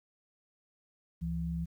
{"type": "tone pair together", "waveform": "sine", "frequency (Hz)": [70.3, 167.2], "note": ["C#2", "E3"], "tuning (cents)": [25, 25], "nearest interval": "octave + minor third", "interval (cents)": 1500, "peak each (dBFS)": [-37, -33], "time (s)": [1.21, 1.66], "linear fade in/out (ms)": 20, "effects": ["11-bit"]}